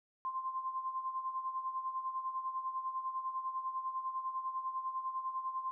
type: tone with tremolo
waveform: sine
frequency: 1046.5 Hz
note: C6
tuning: in tune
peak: -33 dBFS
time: 0.25-5.71 s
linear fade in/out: 0 ms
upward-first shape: sine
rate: 10 Hz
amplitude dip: 65%
effects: none